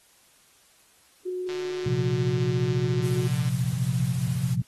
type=tone; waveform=sine; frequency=364.8 Hz; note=F#4; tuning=24 cents flat; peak=-28 dBFS; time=1.25-3.28 s; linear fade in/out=20 ms
type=click train; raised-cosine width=0.2 ms; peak=-24 dBFS; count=299; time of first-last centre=1.49-3.49 s; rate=149 Hz
type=chord; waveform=sine; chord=Bb suspended second; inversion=none; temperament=equal; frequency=116.54 / 130.81 / 174.61 Hz; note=Bb2 / C3 / F3; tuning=0 / 0 / 0 cents; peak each=-28 / -25 / -30 dBFS; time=1.86-4.62 s; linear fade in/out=5 ms
type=noise; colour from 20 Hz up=white; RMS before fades=-42 dBFS; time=3.03-4.55 s; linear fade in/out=5 ms
effects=white hiss -59 dBFS RMS until 4.67 s + AAC 32 kbps